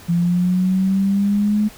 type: linear sweep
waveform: sine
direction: up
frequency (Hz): 169.8 to 212.9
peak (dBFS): -14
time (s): 0.08-1.69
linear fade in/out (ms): 20
effects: pink hiss -42 dBFS RMS until 1.77 s